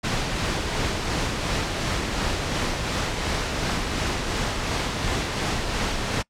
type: noise with tremolo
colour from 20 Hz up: pink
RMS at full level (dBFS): -24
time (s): 0.03-6.23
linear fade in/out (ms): 20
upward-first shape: sine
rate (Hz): 2.8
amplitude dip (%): 30
effects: noise-tail reverb RT60 0.1 s tail -24 dB re dry + low-pass 6000 Hz 12 dB/octave